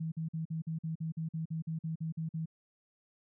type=tone bursts; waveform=sine; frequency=161.1 Hz; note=E3; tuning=39 cents flat; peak=-33 dBFS; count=15; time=0-2.458 s; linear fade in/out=10 ms; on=120 ms; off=47 ms; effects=none